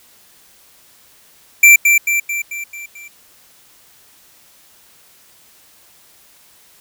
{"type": "tone with echo", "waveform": "square", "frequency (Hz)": 2349, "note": "D7", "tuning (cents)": 0, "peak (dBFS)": -4, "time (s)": [1.63, 1.76], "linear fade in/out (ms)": 5, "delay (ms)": 220, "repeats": 6, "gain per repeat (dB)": -5, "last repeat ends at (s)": 3.08, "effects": ["white hiss -49 dBFS RMS until 6.8 s"]}